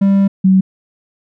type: tone pair in turn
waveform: triangle / sine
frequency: 196.8 / 189.24 Hz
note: G3 / F#3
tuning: +7 / +39 cents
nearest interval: minor second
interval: 68 cents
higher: first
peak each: -6 dBFS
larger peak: neither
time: 0.01-0.28 / 0.44-0.61 s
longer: first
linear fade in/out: 10 ms
effects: none